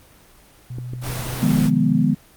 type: tone with pitch glide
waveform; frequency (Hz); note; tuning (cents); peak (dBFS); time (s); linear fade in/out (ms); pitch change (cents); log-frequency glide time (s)
sine; 123.8 to 125.89; B2 to B2; +5 to +34; -28; 0.7-2.04; 5; +29; 0.88-1.19
type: clicks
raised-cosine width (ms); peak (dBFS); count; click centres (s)
3; -19; 4; 0.785 / 0.935 / 1.268 / 1.583
type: noise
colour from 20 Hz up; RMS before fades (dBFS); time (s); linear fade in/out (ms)
pink; -29; 1.01-1.71; 50
type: chord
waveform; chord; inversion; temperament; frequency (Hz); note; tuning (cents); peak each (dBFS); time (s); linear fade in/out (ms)
sine; F half-diminished seventh; third; equal with one note detuned; 152.71 / 174.61 / 207.7 / 246.9; Eb3 / F3 / Ab3 / Cb4; -32 / 0 / 0 / 0; -20 / -22 / -20 / -19; 1.41-2.15; 20
effects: pink hiss -50 dBFS RMS until 2.36 s + Opus 24 kbps